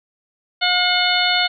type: harmonic tone with a mistuned harmonic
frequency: 719 Hz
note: F#5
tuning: 50 cents flat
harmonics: 1 / 2 / 3 / 4 / 5 / 6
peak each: -22 / -22 / -22 / -22 / -22 / -22 dBFS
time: 0.61-1.48 s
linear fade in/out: 20 ms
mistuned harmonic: 4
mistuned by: +62 cents
effects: none